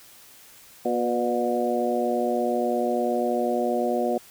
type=harmonic tone with a mistuned harmonic; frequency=120.2 Hz; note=B2; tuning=46 cents flat; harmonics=2 / 3 / 4 / 5 / 6; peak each=-28 / -28 / -28 / -28 / -28 dBFS; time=0.85-4.18 s; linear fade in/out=5 ms; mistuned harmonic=4; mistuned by=+42 cents; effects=white hiss -50 dBFS RMS until 4.3 s